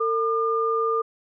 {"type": "tone pair together", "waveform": "sine", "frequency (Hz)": [451.8, 1205.2], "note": ["A4", "D6"], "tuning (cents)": [46, 44], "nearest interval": "octave + perfect fourth", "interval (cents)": 1698, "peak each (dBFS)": [-23, -23], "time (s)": [0, 1.02], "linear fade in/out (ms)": 10, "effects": []}